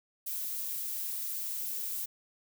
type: noise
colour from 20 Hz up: violet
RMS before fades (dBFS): -36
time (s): 0.26-2.06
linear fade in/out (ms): 10
effects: none

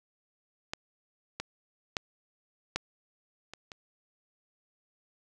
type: clicks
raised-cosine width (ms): 0.2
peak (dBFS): -16 / -17 / -12 / -12 / -25 / -26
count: 6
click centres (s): 0.735 / 1.4 / 1.968 / 2.76 / 3.536 / 3.718
effects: none

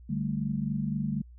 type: chord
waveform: sine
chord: D suspended fourth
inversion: none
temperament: equal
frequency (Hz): 146.83 / 196 / 220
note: D3 / G3 / A3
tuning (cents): 0 / 0 / 0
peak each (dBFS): -32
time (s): 0.09-1.22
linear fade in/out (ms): 10
effects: added 60 Hz sine -47 dBFS peak until 1.38 s

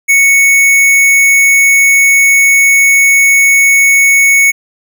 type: tone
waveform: square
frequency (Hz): 2217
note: C#7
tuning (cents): 0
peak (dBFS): -5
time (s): 0.08-4.52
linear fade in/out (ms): 20
effects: none

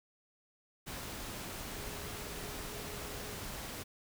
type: tone in noise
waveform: sine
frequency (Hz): 415.3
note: G#4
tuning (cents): 0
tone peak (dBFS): -51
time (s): 1.72-3.37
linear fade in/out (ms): 20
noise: pink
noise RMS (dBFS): -43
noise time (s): 0.86-3.84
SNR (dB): -11
effects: none

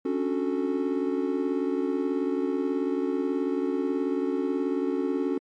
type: chord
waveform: triangle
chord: D major seventh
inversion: third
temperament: just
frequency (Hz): 275.3 / 293.7 / 367.1 / 440.5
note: C#4 / D4 / F#4 / A4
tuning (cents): -12 / 0 / -14 / +2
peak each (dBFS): -26 / -31 / -27 / -30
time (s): 0.05-5.38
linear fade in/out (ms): 5
effects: MP3 48 kbps

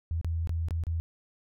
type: tone with dropouts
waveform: sine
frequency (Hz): 82.41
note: E2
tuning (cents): 0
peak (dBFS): -27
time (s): 0.11-1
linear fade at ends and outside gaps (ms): 0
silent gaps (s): 0.213-0.246 / 0.473-0.494 / 0.685-0.708 / 0.837-0.868
effects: none

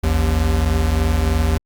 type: tone pair together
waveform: square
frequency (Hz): 56.14 / 79.4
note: A1 / D#2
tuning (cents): +36 / +36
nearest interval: tritone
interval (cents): 600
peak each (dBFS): -20 / -17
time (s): 0.03-1.58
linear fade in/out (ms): 10
effects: Opus 48 kbps

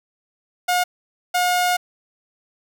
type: tone bursts at uneven times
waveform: sawtooth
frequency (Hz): 718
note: F5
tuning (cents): +48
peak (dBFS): -13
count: 2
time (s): 0.68-0.84 / 1.34-1.77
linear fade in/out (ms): 10
effects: none

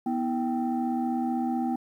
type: tone cluster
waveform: sine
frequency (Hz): 245.4 / 321.1 / 780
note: B3 / E4 / G5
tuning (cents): -11 / -45 / -9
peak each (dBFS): -26 / -31 / -30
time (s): 0.06-1.76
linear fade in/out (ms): 5
effects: tanh soft clip ceiling -19 dBFS + 10-bit

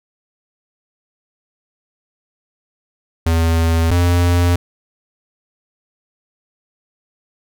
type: tone pair in turn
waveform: square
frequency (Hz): 82.41 / 87.56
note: E2 / F2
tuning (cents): 0 / +5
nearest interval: minor second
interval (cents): 105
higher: second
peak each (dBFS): -13 / -12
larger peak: second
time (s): 3.26-3.91 / 3.91-4.56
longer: neither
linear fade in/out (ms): 5
effects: none

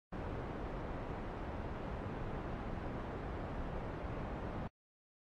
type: low-pass noise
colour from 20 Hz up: pink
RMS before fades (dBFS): -42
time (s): 0.12-4.68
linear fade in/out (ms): 10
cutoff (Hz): 1100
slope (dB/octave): 12
effects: AAC 48 kbps

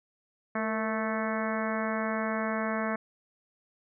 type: harmonic tone with a mistuned harmonic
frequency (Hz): 219.2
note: A3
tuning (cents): -6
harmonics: 1 / 2 / 3 / 4 / 5 / 6 / 7 / 8 / 9 / 10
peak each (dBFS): -32 / -38 / -34 / -41 / -37 / -39 / -40 / -39 / -44 / -43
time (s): 0.55-2.96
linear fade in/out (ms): 5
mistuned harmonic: 2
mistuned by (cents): +59
effects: none

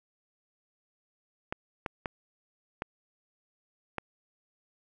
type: clicks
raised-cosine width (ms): 0.5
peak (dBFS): -17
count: 5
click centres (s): 1.525 / 1.862 / 2.058 / 2.821 / 3.983
effects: none

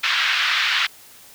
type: band-pass noise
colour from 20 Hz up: pink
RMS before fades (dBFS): -20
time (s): 0.03-0.87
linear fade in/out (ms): 10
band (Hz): 1400 to 4000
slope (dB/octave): 24
effects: white hiss -46 dBFS RMS until 1.34 s

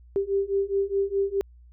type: beating tone pair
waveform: sine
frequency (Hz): 392.2 / 397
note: G4 / G4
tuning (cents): +1 / +22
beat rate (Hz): 4.8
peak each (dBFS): -26 / -25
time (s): 0.16-1.41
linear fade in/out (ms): 0
effects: added 60 Hz sine -48 dBFS peak until 1.72 s

